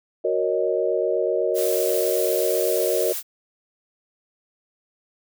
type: chord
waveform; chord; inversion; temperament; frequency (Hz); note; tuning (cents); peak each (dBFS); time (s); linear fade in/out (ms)
sine; D# minor seventh; first; equal; 370 / 466.2 / 554.4 / 622.3; F#4 / A#4 / C#5 / D#5; 0 / 0 / 0 / 0; -25 / -24 / -26 / -25; 0.24-3.13; 10
type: noise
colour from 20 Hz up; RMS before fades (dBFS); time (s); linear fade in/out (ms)
blue; -29; 1.54-3.23; 50
effects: none